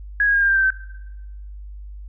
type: tone with pitch steps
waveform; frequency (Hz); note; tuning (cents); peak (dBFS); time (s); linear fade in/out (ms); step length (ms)
sine; 1661.2 / 1641.2 / 1621.4 / 1601.8 / 1582.5 / 1563.4 / 1544.6; G#6 / G#6 / G#6 / G6 / G6 / G6 / G6; 0 / -21 / -42 / +37 / +16 / -5 / -26; -14; 0.2-0.704; 2; 72
effects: noise-tail reverb RT60 1.0 s tail -20 dB re dry + added 50 Hz sine -33 dBFS peak until 2.08 s